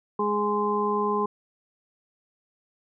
harmonic tone, 207.7 Hz, G#3, in tune, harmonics 1 / 2 / 4 / 5, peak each -30 / -26 / -32 / -26 dBFS, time 0.19-1.26 s, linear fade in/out 5 ms, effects none

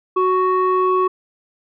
sine tone pair together, 370.9 / 1111.4 Hz, F#4 / C#6, +4 / +4 cents, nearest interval octave + perfect fifth, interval 1900 cents, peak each -15 dBFS, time 0.16-1.08 s, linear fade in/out 10 ms, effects tanh soft clip ceiling -10 dBFS

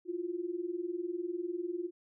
sine tone pair together, 336.7 / 356.7 Hz, E4 / F4, +37 / +37 cents, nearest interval minor second, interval 100 cents, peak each -38 / -36 dBFS, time 0.05-1.91 s, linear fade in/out 50 ms, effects none

